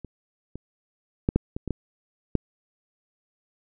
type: clicks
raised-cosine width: 3 ms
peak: -24 / -23 / -8 / -6 / -17 / -17 / -13 / -7 dBFS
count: 8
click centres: 0.047 / 0.556 / 1.289 / 1.36 / 1.565 / 1.677 / 1.707 / 2.353 s
effects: none